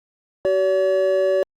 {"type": "tone pair together", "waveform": "triangle", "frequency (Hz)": [380, 569.4], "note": ["F#4", "C#5"], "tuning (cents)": [46, 46], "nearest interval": "perfect fifth", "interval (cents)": 700, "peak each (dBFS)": [-19, -15], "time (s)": [0.45, 1.43], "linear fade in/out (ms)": 0, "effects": ["Opus 48 kbps"]}